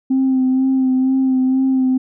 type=tone with vibrato; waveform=sine; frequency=261.6 Hz; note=C4; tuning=in tune; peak=-11 dBFS; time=0.1-1.98 s; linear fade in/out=10 ms; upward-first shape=sine; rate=2.1 Hz; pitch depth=24 cents each way; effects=tanh soft clip ceiling -9 dBFS